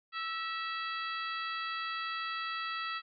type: harmonic tone with a mistuned harmonic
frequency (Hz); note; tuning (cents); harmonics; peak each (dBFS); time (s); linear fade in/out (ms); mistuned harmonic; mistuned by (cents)
659.3; E5; 0; 2 / 3 / 4 / 5 / 6 / 7; -37 / -41 / -43 / -45 / -47 / -48; 0.12-3.02; 50; 3; -42
effects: none